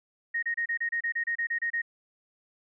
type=tone bursts; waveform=sine; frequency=1864.7 Hz; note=A#6; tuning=in tune; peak=-26 dBFS; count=13; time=0.34-1.819 s; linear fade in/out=10 ms; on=87 ms; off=29 ms; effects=none